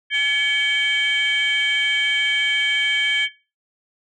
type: tone cluster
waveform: sine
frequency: 1707 / 2257 / 3134 Hz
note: G#6 / C#7 / G7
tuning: +47 / +31 / -1 cents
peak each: -20 dBFS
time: 0.1-3.29 s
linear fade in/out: 50 ms
effects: noise-tail reverb RT60 0.3 s tail -18 dB re dry + tanh soft clip ceiling -12 dBFS